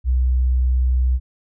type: tone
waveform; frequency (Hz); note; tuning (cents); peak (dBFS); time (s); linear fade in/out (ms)
sine; 63.1; B1; +38; -14; 0.04-1.2; 50
effects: none